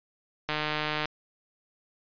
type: click train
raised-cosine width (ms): 0.3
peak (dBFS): -13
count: 87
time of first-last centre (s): 0.49-1.056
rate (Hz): 152
effects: resampled to 11025 Hz